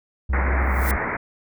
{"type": "tone with vibrato", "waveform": "triangle", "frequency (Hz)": 65.8, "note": "C2", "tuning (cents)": 10, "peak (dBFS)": -17, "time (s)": [0.29, 0.97], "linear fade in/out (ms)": 10, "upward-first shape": "triangle", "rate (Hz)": 13, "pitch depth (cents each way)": 67}
{"type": "low-pass noise", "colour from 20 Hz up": "white", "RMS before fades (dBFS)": -26, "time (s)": [0.33, 1.17], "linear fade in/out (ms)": 5, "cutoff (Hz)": 2200, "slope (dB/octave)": 96}
{"type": "noise with exponential growth", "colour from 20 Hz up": "violet", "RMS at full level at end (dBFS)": -26, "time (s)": [0.61, 0.91], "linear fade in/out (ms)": 0, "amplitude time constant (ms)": 64}
{"effects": []}